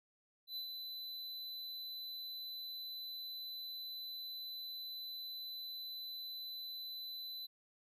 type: tone with ADSR envelope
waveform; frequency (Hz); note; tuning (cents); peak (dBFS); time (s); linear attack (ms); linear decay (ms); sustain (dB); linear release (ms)
square; 4009; B7; +25; -40; 0.47-7.47; 93; 96; -4; 17
effects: none